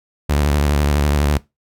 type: tone with vibrato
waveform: sawtooth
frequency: 72.8 Hz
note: D2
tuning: 15 cents flat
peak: -10 dBFS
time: 0.29-1.38 s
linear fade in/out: 10 ms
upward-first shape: square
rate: 12 Hz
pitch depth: 53 cents each way
effects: noise-tail reverb RT60 0.2 s tail -20 dB re dry